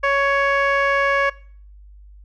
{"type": "tone with low-pass filter", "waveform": "15% pulse", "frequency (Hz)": 557, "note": "C#5", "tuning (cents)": 8, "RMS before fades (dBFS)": -18, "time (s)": [0.03, 1.3], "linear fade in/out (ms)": 10, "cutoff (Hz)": 2200, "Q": 1.2, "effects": ["noise-tail reverb RT60 0.5 s tail -22 dB re dry", "added 50 Hz sine -41 dBFS peak until 2.24 s"]}